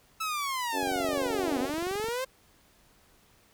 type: linear two-way sweep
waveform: sawtooth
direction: down then up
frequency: 1318.5 to 241 to 534 Hz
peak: -26 dBFS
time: 0.2-2.25 s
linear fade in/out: 10 ms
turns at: 1.59 s
type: harmonic tone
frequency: 93 Hz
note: F#2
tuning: 9 cents sharp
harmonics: 3 / 4 / 5 / 6 / 7 / 8 / 9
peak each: -34 / -36 / -38 / -40 / -41 / -42 / -43 dBFS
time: 0.72-1.72 s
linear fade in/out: 50 ms
type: click train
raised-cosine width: 2 ms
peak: -28 dBFS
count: 30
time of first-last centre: 0.83-2.085 s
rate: 23.1 Hz
effects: pink hiss -62 dBFS RMS until 3.53 s